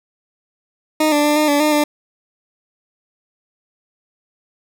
20% pulse tone with pitch steps, 309.4 / 294 / 296.8 / 304 / 288.7 / 303.4 / 296.4 Hz, D#4 / D4 / D4 / D#4 / D4 / D#4 / D4, -10 / +2 / +18 / -40 / -30 / -44 / +16 cents, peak -8 dBFS, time 1-1.84 s, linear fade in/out 5 ms, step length 120 ms, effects none

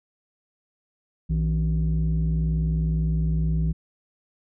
sine tone pair together, 60.68 / 160 Hz, B1 / D#3, -30 / +49 cents, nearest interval octave + perfect fourth, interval 1679 cents, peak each -21 dBFS, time 1.29-3.73 s, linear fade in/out 20 ms, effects tanh soft clip ceiling -17 dBFS

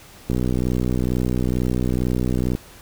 click train, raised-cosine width 3 ms, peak -9 dBFS, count 141, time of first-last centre 0.3-2.551 s, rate 62.2 Hz, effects pink hiss -45 dBFS RMS until 2.81 s

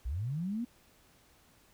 sine linear sweep, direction up, 51.6 to 246.9 Hz, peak -32 dBFS, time 0.05-0.65 s, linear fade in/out 10 ms, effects pink hiss -64 dBFS RMS until 1.73 s

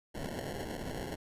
white noise with sample-and-hold, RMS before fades -39 dBFS, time 0.14-1.16 s, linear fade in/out 20 ms, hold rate 1225 Hz, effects resampled to 32000 Hz

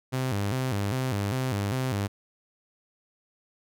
sawtooth tone with vibrato, 114.4 Hz, A#2, 32 cents flat, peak -22 dBFS, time 0.12-2.08 s, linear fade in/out 20 ms, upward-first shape square, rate 2.5 Hz, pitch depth 220 cents each way, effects none

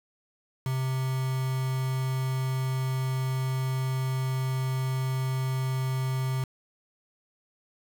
triangle tone with quantisation, 130.81 Hz, C3, in tune, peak -24 dBFS, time 0.66-6.44 s, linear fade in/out 2 ms, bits 6, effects none

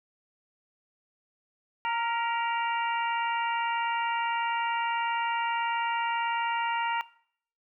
harmonic tone with a mistuned harmonic, 464.6 Hz, A#4, 6 cents flat, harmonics 2 / 3 / 4 / 5 / 6, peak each -28 / -36 / -38 / -38 / -37 dBFS, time 1.85-7.01 s, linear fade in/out 0 ms, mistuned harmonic 4, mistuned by +38 cents, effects noise-tail reverb RT60 0.6 s tail -19 dB re dry

